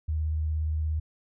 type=tone with vibrato; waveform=sine; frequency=77.78 Hz; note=D#2; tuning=in tune; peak=-25 dBFS; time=0.08-1 s; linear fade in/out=10 ms; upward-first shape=sine; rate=17 Hz; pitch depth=21 cents each way; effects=none